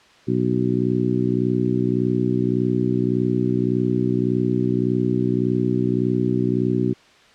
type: harmonic tone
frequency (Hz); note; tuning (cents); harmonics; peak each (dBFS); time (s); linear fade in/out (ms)
61.74; B1; 0; 2 / 3 / 4 / 5 / 6; -24 / -24 / -24 / -24 / -24; 0.27-6.94; 20
effects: white hiss -51 dBFS RMS until 7.34 s + low-pass 4000 Hz 12 dB/octave